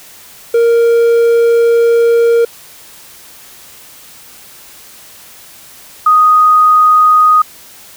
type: tone pair in turn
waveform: triangle / sine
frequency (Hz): 466.2 / 1244.6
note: A#4 / D#6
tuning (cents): 0 / 0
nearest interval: octave + perfect fourth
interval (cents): 1700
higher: second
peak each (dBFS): -4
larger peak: neither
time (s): 0.54-2.45 / 6.06-7.42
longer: first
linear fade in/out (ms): 5
effects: white hiss -37 dBFS RMS until 7.96 s